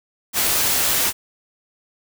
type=noise; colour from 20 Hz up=white; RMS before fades=-19 dBFS; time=0.33-1.13 s; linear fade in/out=50 ms; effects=none